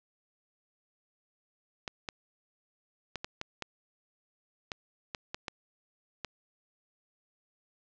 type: clicks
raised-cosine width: 0.2 ms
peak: -18 dBFS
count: 11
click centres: 1.878 / 2.088 / 3.157 / 3.245 / 3.414 / 3.623 / 4.718 / 5.148 / 5.345 / 5.482 / 6.247 s
effects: low-pass 6000 Hz 12 dB/octave